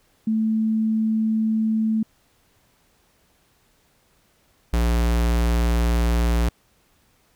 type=tone pair in turn; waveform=sine / square; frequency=220 / 58.43 Hz; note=A3 / A#1; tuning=0 / +5 cents; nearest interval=octave + major seventh; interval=2295 cents; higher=first; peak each=-18 dBFS; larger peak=neither; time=0.27-2.03 / 4.73-6.49 s; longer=neither; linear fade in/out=5 ms; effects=pink hiss -62 dBFS RMS until 7.35 s